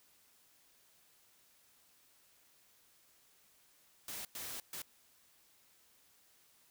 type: noise bursts at uneven times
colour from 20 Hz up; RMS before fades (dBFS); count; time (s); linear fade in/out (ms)
white; -44; 3; 4.08-4.25 / 4.35-4.6 / 4.73-4.82; 2
effects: white hiss -68 dBFS RMS until 6.7 s